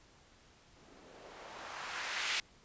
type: noise with low-pass filter sweep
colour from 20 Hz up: violet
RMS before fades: -42 dBFS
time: 0.76-2.4 s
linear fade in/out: 2 ms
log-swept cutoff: 250 to 2500 Hz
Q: 1.1
effects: pink hiss -63 dBFS RMS until 2.64 s + resampled to 16000 Hz